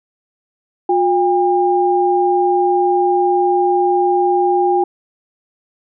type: tone pair together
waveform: sine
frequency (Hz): 358.1 / 804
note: F4 / G5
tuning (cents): +43 / +44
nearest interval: octave + major second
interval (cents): 1401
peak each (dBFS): -14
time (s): 0.89-4.84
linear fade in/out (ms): 5
effects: none